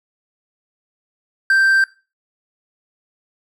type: tone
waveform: triangle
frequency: 1568 Hz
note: G6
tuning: in tune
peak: -9 dBFS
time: 1.5-1.84 s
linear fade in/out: 2 ms
effects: noise-tail reverb RT60 0.3 s tail -19 dB re dry